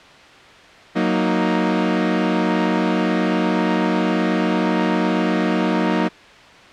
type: chord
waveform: sawtooth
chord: D# minor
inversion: first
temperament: equal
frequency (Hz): 185 / 233.1 / 311.1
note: F#3 / A#3 / D#4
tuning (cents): 0 / 0 / 0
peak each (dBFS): -17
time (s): 0.95-6.09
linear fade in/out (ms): 20
effects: white hiss -43 dBFS RMS until 6.72 s + low-pass 3000 Hz 12 dB/octave